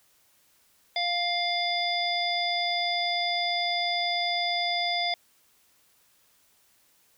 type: harmonic tone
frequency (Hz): 701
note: F5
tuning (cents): +6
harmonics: 1 / 3 / 5 / 7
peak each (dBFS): -29 / -31 / -30 / -32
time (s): 0.96-5.14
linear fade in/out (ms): 2
effects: white hiss -64 dBFS RMS until 7.17 s